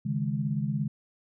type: chord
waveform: sine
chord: C# suspended second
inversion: none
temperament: equal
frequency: 138.59 / 155.56 / 207.7 Hz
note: C#3 / D#3 / G#3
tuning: 0 / 0 / 0 cents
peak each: -30 / -31 / -31 dBFS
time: 0.05-0.88 s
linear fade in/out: 10 ms
effects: none